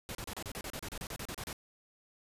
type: noise bursts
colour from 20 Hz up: pink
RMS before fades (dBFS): -41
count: 16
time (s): 0.09-1.529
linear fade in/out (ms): 0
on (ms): 59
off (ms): 33
effects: resampled to 32000 Hz